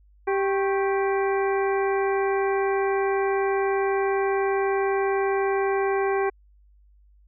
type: harmonic tone with a mistuned harmonic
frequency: 392 Hz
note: G4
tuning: in tune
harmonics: 1 / 2 / 3 / 4 / 5 / 6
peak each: -22 / -28 / -32 / -34 / -36 / -38 dBFS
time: 0.27-6.3 s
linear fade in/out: 10 ms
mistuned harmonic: 3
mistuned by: -120 cents
effects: added 50 Hz sine -53 dBFS peak until 7.27 s